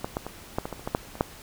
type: clicks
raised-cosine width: 1 ms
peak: -14 / -13 / -19 / -11 / -17 / -19 / -28 / -15 / -8 / -25 / -7 dBFS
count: 11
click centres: 0.045 / 0.169 / 0.266 / 0.585 / 0.655 / 0.727 / 0.795 / 0.875 / 0.949 / 1.154 / 1.209 s
effects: pink hiss -46 dBFS RMS until 1.42 s